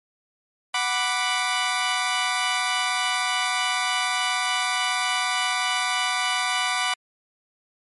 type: chord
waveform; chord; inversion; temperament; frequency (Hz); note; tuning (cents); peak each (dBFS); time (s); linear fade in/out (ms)
15% pulse; B minor; second; equal; 740 / 987.8 / 1174.7; F#5 / B5 / D6; 0 / 0 / 0; -20; 0.74-6.94; 5
effects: MP3 48 kbps